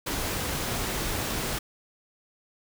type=noise; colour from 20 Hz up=pink; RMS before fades=-30 dBFS; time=0.06-1.59 s; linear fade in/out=10 ms; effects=none